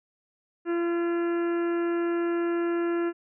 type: harmonic tone with a mistuned harmonic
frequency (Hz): 341.8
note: F4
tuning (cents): -37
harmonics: 1 / 2 / 3 / 4 / 5 / 6 / 7 / 8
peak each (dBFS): -24 / -39 / -42 / -38 / -41 / -50 / -50 / -50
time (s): 0.65-3.13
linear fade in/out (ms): 50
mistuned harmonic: 8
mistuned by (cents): +22
effects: none